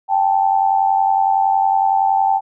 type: tone pair together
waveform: sine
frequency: 784 / 874.8 Hz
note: G5 / A5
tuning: 0 / -10 cents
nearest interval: major second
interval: 190 cents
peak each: -14 / -17 dBFS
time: 0.08-2.41 s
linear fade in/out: 50 ms
effects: none